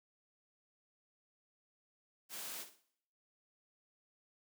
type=noise with echo; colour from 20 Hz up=white; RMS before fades=-45 dBFS; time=2.29-2.66 s; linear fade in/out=50 ms; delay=61 ms; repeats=3; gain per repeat=-11 dB; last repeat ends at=2.843 s; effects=noise-tail reverb RT60 0.7 s tail -19 dB re dry + high-pass 200 Hz 12 dB/octave